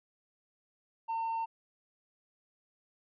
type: tone with tanh clipping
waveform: sine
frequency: 907 Hz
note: A#5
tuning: 48 cents flat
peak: -32 dBFS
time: 1.08-1.46 s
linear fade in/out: 20 ms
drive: 2 dB
effects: none

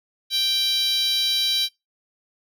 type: tone with high-pass filter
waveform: 10% pulse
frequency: 784 Hz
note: G5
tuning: in tune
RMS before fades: -22 dBFS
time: 0.3-1.69 s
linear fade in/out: 50 ms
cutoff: 3700 Hz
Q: 4.6
effects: noise-tail reverb RT60 0.2 s tail -23 dB re dry

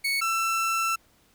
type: tone pair in turn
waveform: 30% pulse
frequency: 2217 / 1336 Hz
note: C#7 / E6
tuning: 0 / +23 cents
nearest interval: major sixth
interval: 877 cents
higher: first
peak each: -21 dBFS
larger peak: neither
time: 0.04-0.21 / 0.21-0.96 s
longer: second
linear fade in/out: 10 ms
effects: pink hiss -62 dBFS RMS until 1.34 s

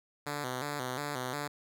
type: tone with vibrato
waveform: 5% pulse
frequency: 136.1 Hz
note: C#3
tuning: 31 cents flat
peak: -23 dBFS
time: 0.26-1.48 s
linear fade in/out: 10 ms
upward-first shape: square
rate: 2.8 Hz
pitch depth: 120 cents each way
effects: none

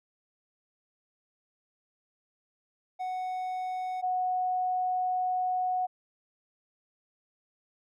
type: tone pair in turn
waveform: triangle / sine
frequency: 740 / 735.3 Hz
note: F#5 / F#5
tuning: 0 / -11 cents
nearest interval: unison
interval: 11 cents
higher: first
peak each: -29 / -26 dBFS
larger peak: second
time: 2.99-4.02 / 4.02-5.87 s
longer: second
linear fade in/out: 20 ms
effects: none

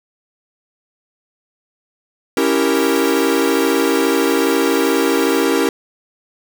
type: chord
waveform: 45% pulse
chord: C# diminished seventh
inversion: none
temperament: equal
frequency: 277.2 / 329.6 / 392 / 466.2 Hz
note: C#4 / E4 / G4 / Bb4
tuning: 0 / 0 / 0 / 0 cents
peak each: -19 dBFS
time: 2.37-5.69 s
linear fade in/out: 2 ms
type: noise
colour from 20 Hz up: violet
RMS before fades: -34 dBFS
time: 2.75-5.44 s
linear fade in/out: 0 ms
effects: none

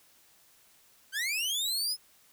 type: linear sweep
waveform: sawtooth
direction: up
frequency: 1500 to 5190 Hz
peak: -26 dBFS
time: 1.12-1.97 s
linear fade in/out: 50 ms
effects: white hiss -62 dBFS RMS until 2.32 s

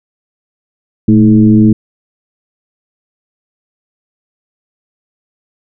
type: tone with frequency modulation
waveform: sine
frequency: 217.5 Hz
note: A3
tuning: 20 cents flat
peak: -3 dBFS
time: 1.08-1.73 s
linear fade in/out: 5 ms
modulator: 102 Hz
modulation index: 0.95
effects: none

